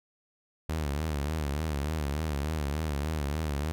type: tone with vibrato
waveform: sawtooth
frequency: 74.8 Hz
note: D2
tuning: 32 cents sharp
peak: -25 dBFS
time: 0.69-3.72 s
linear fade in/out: 0 ms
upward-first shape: sine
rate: 3.4 Hz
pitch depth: 120 cents each way
effects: none